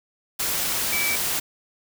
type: tone in noise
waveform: sine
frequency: 2305 Hz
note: D7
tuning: 33 cents flat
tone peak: -24 dBFS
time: 0.92-1.16 s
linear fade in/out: 10 ms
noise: white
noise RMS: -25 dBFS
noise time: 0.39-1.4 s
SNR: -2 dB
effects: none